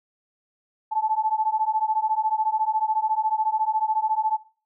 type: beating tone pair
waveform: sine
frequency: 864 / 878 Hz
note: A5 / A5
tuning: -32 / -4 cents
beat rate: 14 Hz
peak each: -24 dBFS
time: 0.91-4.38 s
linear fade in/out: 20 ms
effects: noise-tail reverb RT60 0.4 s tail -19 dB re dry